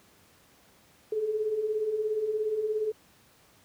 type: beating tone pair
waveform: sine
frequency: 415.3 / 432.3 Hz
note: G#4 / A4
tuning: 0 / -31 cents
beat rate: 17 Hz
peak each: -35 / -27 dBFS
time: 1.12-2.92 s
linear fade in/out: 5 ms
effects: pink hiss -60 dBFS RMS until 3.64 s + high-pass 80 Hz 12 dB/octave